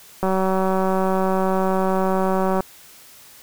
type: click train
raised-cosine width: 1 ms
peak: -8 dBFS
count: 450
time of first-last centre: 0.23-2.606 s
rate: 189 Hz
effects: white hiss -46 dBFS RMS until 3.42 s